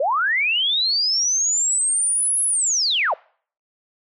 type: linear two-way sweep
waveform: sine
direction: up then down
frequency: 500 to 10790 to 500 Hz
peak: -17 dBFS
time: 0-3.14 s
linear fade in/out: 5 ms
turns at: 2.43 s
effects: noise-tail reverb RT60 0.5 s tail -25 dB re dry